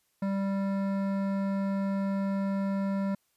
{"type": "tone with hard clipping", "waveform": "sine", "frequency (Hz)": 196, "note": "G3", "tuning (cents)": 0, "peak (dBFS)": -29, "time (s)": [0.22, 3.15], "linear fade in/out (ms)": 5, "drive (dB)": 14, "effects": ["white hiss -73 dBFS RMS until 3.36 s", "resampled to 32000 Hz"]}